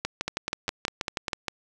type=two click trains; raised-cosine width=0.2 ms; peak=-11 / -10 dBFS; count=7 / 9; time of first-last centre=0.28-1.482 / 0.05-1.332 s; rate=4.99 / 6.24 Hz; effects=none